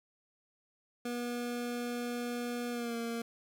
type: tone with pitch glide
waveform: 25% pulse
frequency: 241.3 to 232.3 Hz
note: B3 to A#3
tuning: -40 to -6 cents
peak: -31 dBFS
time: 1.05-3.22 s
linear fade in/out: 5 ms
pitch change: -66 cents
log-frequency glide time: 2.71-2.96 s
effects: none